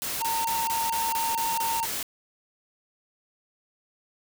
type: noise bursts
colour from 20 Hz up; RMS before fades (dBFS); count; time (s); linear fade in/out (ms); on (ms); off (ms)
white; -31; 9; 0.02-2.028; 0; 200; 26
type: tone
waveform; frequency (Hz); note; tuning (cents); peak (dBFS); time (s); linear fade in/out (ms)
triangle; 913; A#5; -36; -24; 0.2-1.86; 20
effects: none